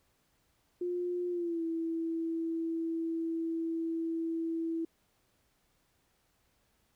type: tone with pitch glide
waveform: sine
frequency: 354.4 to 328.8 Hz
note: F4 to E4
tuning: +25 to -4 cents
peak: -31 dBFS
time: 0.81-4.85 s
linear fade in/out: 5 ms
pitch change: -129 cents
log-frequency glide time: 1.3-1.63 s
effects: pink hiss -73 dBFS RMS until 6.95 s